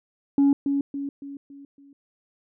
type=tone with echo; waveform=sine; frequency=280 Hz; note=C#4; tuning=18 cents sharp; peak=-13 dBFS; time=0.38-0.53 s; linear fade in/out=2 ms; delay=280 ms; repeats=5; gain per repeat=-7 dB; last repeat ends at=1.93 s; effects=tanh soft clip ceiling -13 dBFS